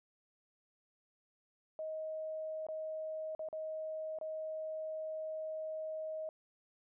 sine tone with dropouts, 629 Hz, D#5, 19 cents sharp, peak -38 dBFS, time 1.79-6.29 s, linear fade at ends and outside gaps 1 ms, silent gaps 2.667-2.686 / 3.35-3.393 / 3.487-3.528 / 4.187-4.212 s, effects none

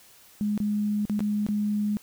sine tone with dropouts, 208.4 Hz, G#3, 6 cents sharp, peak -23 dBFS, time 0.41-1.97 s, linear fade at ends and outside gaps 0 ms, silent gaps 0.577-0.602 / 1.053-1.097 / 1.193-1.205 / 1.465-1.487 s, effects white hiss -54 dBFS RMS until 2.02 s

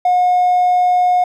triangle tone, 722 Hz, F#5, 43 cents flat, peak -7 dBFS, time 0.05-1.24 s, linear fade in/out 5 ms, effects tanh soft clip ceiling -6 dBFS

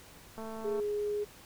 click train, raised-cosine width 1 ms, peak -30 dBFS, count 94, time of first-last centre 0.38-0.799 s, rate 222 Hz
sine tone, 415.3 Hz, G#4, in tune, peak -30 dBFS, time 0.64-1.25 s, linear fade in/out 20 ms
effects pink hiss -54 dBFS RMS until 1.45 s

